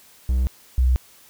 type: tone pair in turn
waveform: triangle / sine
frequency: 63.3 / 63.3 Hz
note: B1 / B1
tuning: +43 / +43 cents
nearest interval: unison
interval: 0 cents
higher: neither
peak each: -15 / -14 dBFS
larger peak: second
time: 0.29-0.47 / 0.78-0.96 s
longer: neither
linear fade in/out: 0 ms
effects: white hiss -51 dBFS RMS until 1.29 s